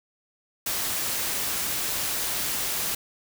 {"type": "noise", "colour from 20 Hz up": "white", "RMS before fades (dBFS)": -28, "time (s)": [0.66, 2.95], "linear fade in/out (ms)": 5, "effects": []}